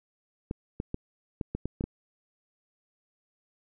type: clicks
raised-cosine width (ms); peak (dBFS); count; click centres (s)
3; -18; 8; 0.511 / 0.801 / 0.944 / 1.412 / 1.55 / 1.656 / 1.809 / 1.84
effects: none